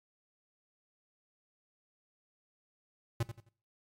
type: tone with echo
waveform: square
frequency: 116.1 Hz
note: A#2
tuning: 7 cents flat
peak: -29 dBFS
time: 3.2-3.23 s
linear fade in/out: 5 ms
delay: 87 ms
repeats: 3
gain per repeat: -11 dB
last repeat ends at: 3.491 s
effects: noise-tail reverb RT60 0.4 s tail -18 dB re dry + MP3 64 kbps